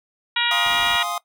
harmonic tone, 475.5 Hz, A#4, 34 cents sharp, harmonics 2 / 3 / 4 / 5 / 6 / 7 / 8, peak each -26 / -26 / -26 / -26 / -26 / -26 / -26 dBFS, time 0.36-1.03 s, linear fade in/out 5 ms
square chord, F minor seventh, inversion none, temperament equal, 698.5 / 830.6 / 1046.5 / 1244.5 Hz, F5 / Ab5 / C6 / Eb6, 0 / 0 / 0 / 0 cents, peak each -30 / -34 / -32 / -28 dBFS, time 0.51-1.18 s, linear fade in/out 2 ms
pink noise, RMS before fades -38 dBFS, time 0.66-0.96 s, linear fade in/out 0 ms
effects noise-tail reverb RT60 0.1 s tail -19 dB re dry

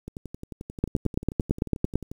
two click trains, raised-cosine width 3 ms, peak -9 / -23 dBFS, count 11 / 24, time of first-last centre 0.84-1.956 / 0.08-2.115 s, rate 8.96 / 11.3 Hz, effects 8-bit

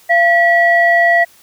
sine tone pair together, 686 / 1938.8 Hz, F5 / B6, -31 / -32 cents, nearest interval octave + tritone, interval 1799 cents, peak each -10 dBFS, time 0.09-1.25 s, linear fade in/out 20 ms, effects tanh soft clip ceiling 0 dBFS + white hiss -47 dBFS RMS until 1.42 s

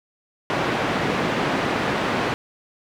pink band-pass noise, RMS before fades -23 dBFS, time 0.5-2.34 s, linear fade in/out 0 ms, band 170 to 2400 Hz, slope 12 dB/octave, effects none

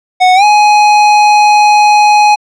square tone with pitch glide, 737 to 836.9 Hz, F#5 to G#5, -7 to +13 cents, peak -4 dBFS, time 0.2-2.36 s, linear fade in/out 20 ms, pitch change +220 cents, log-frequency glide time 0.35-0.44 s, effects low-pass 5000 Hz 12 dB/octave

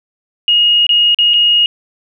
sine tone with dropouts, 2870 Hz, F7, 47 cents sharp, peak -7 dBFS, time 0.48-1.66 s, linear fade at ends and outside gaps 1 ms, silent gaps 0.867-0.892 / 1.146-1.187 / 1.336-1.34 s, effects none

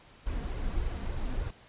brown noise with flanger, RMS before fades -32 dBFS, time 0.26-1.51 s, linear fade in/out 10 ms, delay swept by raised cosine 1.9 to 4.4 ms, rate 3.4 Hz, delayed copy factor +0.5, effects pink hiss -56 dBFS RMS until 1.68 s + resampled to 8000 Hz

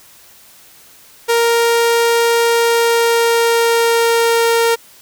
sawtooth tone with pitch glide, 466.2 to 462.4 Hz, A#4 to A#4, 0 to -14 cents, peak -7 dBFS, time 1.28-4.76 s, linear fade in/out 20 ms, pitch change -14 cents, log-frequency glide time 2.42-4.54 s, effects white hiss -44 dBFS RMS until 5.01 s

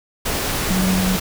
sine tone in noise, 186.6 Hz, F#3, 15 cents sharp, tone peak -17 dBFS, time 0.7-1.17 s, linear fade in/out 10 ms, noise pink, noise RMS -22 dBFS, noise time 0.25-1.2 s, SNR +2 dB, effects none

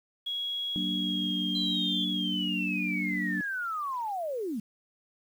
sine tone with pitch glide, 3322 to 3185 Hz, G#7 to G7, 0 to +27 cents, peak -30 dBFS, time 0.26-2.05 s, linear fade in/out 10 ms, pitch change -73 cents, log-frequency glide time 0.94-1.68 s
sine chord, Gb augmented, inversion none, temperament equal with one note detuned, 187.58 / 233.1 / 293.7 Hz, Gb3 / Bb3 / D4, +24 / 0 / 0 cents, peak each -32 / -36 / -34 dBFS, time 0.76-3.41 s, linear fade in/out 0 ms
sine linear sweep, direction down, 4048 to 196 Hz, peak -30 dBFS, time 1.55-4.6 s, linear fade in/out 5 ms
effects tanh soft clip ceiling -16 dBFS + 9-bit

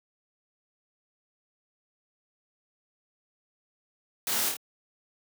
white noise with echo, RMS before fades -30 dBFS, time 4.27-4.49 s, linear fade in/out 2 ms, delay 26 ms, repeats 3, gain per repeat -3 dB, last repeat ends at 4.568 s, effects high-pass 150 Hz 12 dB/octave

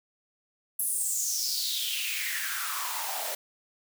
white noise with high-pass filter sweep, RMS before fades -31 dBFS, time 0.79-3.35 s, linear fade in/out 5 ms, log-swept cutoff 11000 to 590 Hz, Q 5.5, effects none

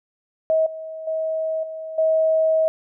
sine tone with level steps, 638 Hz, D#5, 43 cents sharp, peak -15 / -30 / -21 / -29 / -15 dBFS, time 0.5-2.68 s, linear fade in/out 0 ms, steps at 0.66 / 1.07 / 1.63 / 1.98 s, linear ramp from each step 5 ms, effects none

